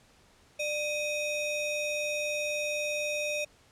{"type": "ring-modulated tone", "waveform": "square", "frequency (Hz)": 1552, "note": "G6", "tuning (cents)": -18, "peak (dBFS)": -27, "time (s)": [0.59, 3.45], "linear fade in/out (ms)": 10, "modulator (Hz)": 956, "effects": ["pink hiss -61 dBFS RMS until 3.71 s", "low-pass 9000 Hz 12 dB/octave"]}